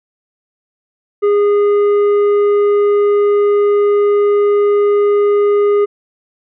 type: tone with tanh clipping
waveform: sine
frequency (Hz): 410.1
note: G#4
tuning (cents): -22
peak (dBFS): -10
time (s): 1.22-5.86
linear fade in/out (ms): 20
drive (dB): 7
effects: none